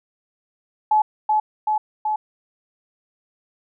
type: tone with echo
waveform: sine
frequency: 856 Hz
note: A5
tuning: 48 cents flat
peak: -13 dBFS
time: 0.91-1.02 s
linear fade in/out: 5 ms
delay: 380 ms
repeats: 3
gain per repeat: -2 dB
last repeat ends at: 2.16 s
effects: none